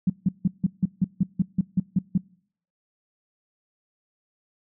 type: tone bursts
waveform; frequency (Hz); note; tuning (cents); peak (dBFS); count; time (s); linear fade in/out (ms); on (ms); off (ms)
sine; 185; F#3; 0; -16; 12; 0.07-2.178; 5; 29; 160
effects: noise-tail reverb RT60 0.6 s tail -24 dB re dry